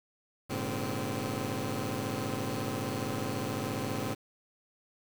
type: tone cluster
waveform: 15% pulse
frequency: 101.3 / 115.9 / 141.9 / 258.9 Hz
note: G#2 / A#2 / C#3 / C4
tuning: -43 / -10 / +41 / -18 cents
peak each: -31 dBFS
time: 0.49-4.15 s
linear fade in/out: 20 ms
effects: 8-bit